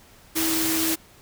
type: tone in noise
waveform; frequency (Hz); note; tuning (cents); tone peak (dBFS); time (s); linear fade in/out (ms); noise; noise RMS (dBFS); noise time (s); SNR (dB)
sine; 323.1; E4; -35; -25; 0.35-0.96; 20; white; -25; 0.35-0.96; -3
effects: pink hiss -52 dBFS RMS until 1.21 s